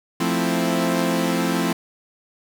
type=chord; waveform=sawtooth; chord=F major seventh; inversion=none; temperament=equal; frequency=174.61 / 220 / 261.6 / 329.6 Hz; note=F3 / A3 / C4 / E4; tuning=0 / 0 / 0 / 0 cents; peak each=-20 / -22 / -20 / -22 dBFS; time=0.2-1.73 s; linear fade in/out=5 ms; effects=none